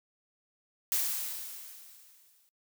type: noise with exponential decay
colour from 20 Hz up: blue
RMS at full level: -28 dBFS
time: 0.92-2.49 s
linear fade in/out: 0 ms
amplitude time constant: 340 ms
effects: noise-tail reverb RT60 0.1 s tail -22 dB re dry